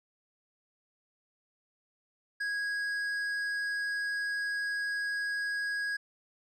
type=tone with tanh clipping; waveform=triangle; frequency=1652 Hz; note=G#6; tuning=10 cents flat; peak=-32 dBFS; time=2.4-5.97 s; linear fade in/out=10 ms; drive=12 dB; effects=none